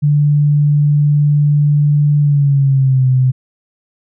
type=tone with pitch glide; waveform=sine; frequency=146.83 to 129.31 Hz; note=D3 to C3; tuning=0 to -20 cents; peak=-8 dBFS; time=0.02-3.32 s; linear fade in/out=20 ms; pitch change=-220 cents; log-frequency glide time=2.2-3.07 s; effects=none